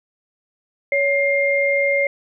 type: tone pair together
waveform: sine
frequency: 559.9 / 2114 Hz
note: C#5 / C7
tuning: +17 / +17 cents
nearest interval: octave + major seventh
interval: 2300 cents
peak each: -18 dBFS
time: 0.92-2.07 s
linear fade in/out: 2 ms
effects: none